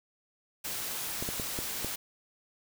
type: noise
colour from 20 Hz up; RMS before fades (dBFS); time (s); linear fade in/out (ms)
white; -36; 0.64-1.96; 10
type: clicks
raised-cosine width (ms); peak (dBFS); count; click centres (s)
2; -22; 5; 1.225 / 1.289 / 1.398 / 1.589 / 1.846
effects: none